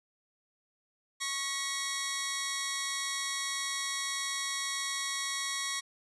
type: tone pair together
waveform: 10% pulse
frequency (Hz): 1103.1 / 1915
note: C#6 / A#6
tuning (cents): -9 / +46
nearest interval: minor seventh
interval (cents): 955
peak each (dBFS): -27 / -25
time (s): 1.2-5.81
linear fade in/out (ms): 20
effects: resampled to 24000 Hz